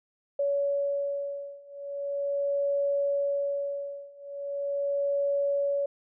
sine beating tone pair, 564 / 564.4 Hz, C#5 / C#5, +30 / +31 cents, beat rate 0.4 Hz, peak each -30 / -29 dBFS, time 0.39-5.86 s, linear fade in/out 5 ms, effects none

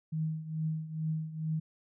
sine tone with tremolo, 157.8 Hz, D#3, 25 cents sharp, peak -28 dBFS, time 0.12-1.6 s, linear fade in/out 10 ms, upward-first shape triangle, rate 2.3 Hz, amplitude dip 80%, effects none

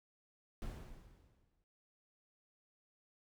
brown noise with exponential decay, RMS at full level -42 dBFS, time 0.62-1.64 s, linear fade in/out 0 ms, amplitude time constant 220 ms, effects none

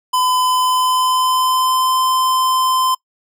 square tone with pitch glide, 1011 to 1032.2 Hz, B5 to C6, +40 to -24 cents, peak -14 dBFS, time 0.13-2.95 s, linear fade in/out 10 ms, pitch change +36 cents, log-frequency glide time 0.37-2 s, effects noise-tail reverb RT60 0.1 s tail -24 dB re dry

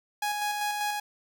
sawtooth tone with tremolo, 831 Hz, G#5, 1 cent sharp, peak -23 dBFS, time 0.22-1 s, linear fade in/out 5 ms, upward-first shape square, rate 5.1 Hz, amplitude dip 30%, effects none

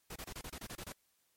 pink noise bursts, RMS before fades -45 dBFS, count 10, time 0.1-0.923 s, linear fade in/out 5 ms, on 58 ms, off 27 ms, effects white hiss -75 dBFS RMS until 1.36 s + MP3 64 kbps

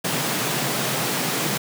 pink high-pass noise, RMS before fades -24 dBFS, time 0.04-1.58 s, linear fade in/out 10 ms, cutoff 120 Hz, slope 96 dB/octave, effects none

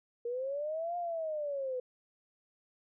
sine linear two-way sweep, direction up then down, 466.2 to 708 to 495.9 Hz, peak -33 dBFS, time 0.25-1.8 s, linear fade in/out 5 ms, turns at 0.97 s, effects none

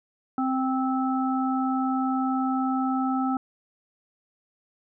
harmonic tone, 261.6 Hz, C4, in tune, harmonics 1 / 3 / 5, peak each -24 / -29 / -31 dBFS, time 0.38-3.37 s, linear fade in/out 2 ms, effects none

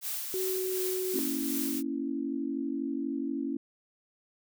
blue noise with tremolo, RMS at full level -34 dBFS, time 0.01-1.83 s, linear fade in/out 50 ms, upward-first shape sine, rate 2.7 Hz, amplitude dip 35%
sine tone with pitch glide, 374.3 to 371.7 Hz, F#4 to F#4, +20 to +8 cents, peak -30 dBFS, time 0.34-1.19 s, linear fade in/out 0 ms, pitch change -12 cents, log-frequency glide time 0.53-0.83 s
sine chord, A# diminished, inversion none, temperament equal, 233.1 / 277.2 / 329.6 Hz, A#3 / C#4 / E4, 0 / 0 / 0 cents, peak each -37 / -32 / -36 dBFS, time 1.14-3.57 s, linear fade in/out 5 ms
effects none

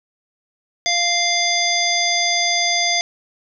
harmonic tone, 696 Hz, F5, 6 cents flat, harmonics 1 / 3 / 5 / 7 / 9, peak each -23 / -21 / -23 / -21 / -24 dBFS, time 0.86-3.01 s, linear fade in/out 0 ms, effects none

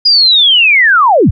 sine linear sweep, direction down, 4951 to 43.65 Hz, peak -4 dBFS, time 0.05-1.31 s, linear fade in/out 10 ms, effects none

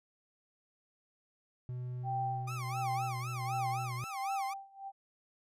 triangle tone with pitch glide, 124.6 to 122.96 Hz, B2 to B2, +16 to -7 cents, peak -35 dBFS, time 1.69-4.04 s, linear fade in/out 0 ms, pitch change -23 cents, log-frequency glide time 2.28-3.35 s
sine tone with tremolo, 784 Hz, G5, in tune, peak -32 dBFS, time 2.03-4.92 s, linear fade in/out 50 ms, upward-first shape sine, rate 1.4 Hz, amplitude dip 95%
30% pulse tone with vibrato, 1174.7 Hz, D6, in tune, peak -38 dBFS, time 2.47-4.54 s, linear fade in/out 10 ms, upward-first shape sine, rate 3.9 Hz, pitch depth 220 cents each way
effects resampled to 32000 Hz

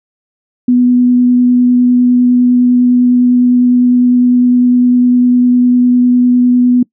sine tone with vibrato, 246.9 Hz, B3, in tune, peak -5 dBFS, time 0.68-6.83 s, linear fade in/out 5 ms, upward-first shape triangle, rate 9.9 Hz, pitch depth 10 cents each way, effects noise-tail reverb RT60 0.1 s tail -23 dB re dry

